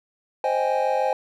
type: chord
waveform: triangle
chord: Ab major seventh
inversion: first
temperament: equal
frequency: 523.3 / 622.3 / 784 / 830.6 Hz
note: C5 / Eb5 / G5 / Ab5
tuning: 0 / 0 / 0 / 0 cents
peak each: -22 / -25 / -25 / -23 dBFS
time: 0.44-1.13 s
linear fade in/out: 2 ms
effects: none